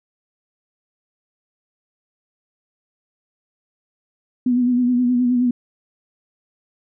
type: tone with vibrato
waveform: sine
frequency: 246.8 Hz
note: B3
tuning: 1 cent flat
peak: -14 dBFS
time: 4.46-5.51 s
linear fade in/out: 5 ms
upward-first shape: sine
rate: 9.5 Hz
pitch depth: 40 cents each way
effects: none